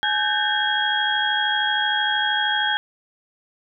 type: tone cluster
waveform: sine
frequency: 843 / 1532 / 1605 / 1792 / 3283 Hz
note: G#5 / G6 / G6 / A6 / G#7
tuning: +26 / -40 / +40 / +31 / -21 cents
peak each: -25 / -25 / -26 / -30 / -23 dBFS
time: 0.03-2.77 s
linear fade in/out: 0 ms
effects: none